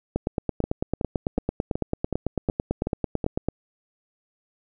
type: two click trains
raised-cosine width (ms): 2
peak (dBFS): -10 / -12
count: 31 / 8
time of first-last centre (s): 0.16-3.486 / 0.64-3.242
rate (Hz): 9.02 / 2.69
effects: none